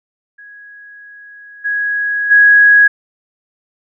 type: tone with level steps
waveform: sine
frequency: 1661.2 Hz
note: G#6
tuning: in tune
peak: -34 / -14 / -4 dBFS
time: 0.38-2.88 s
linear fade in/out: 10 ms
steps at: 1.64 / 2.3 s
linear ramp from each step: 20 ms
effects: none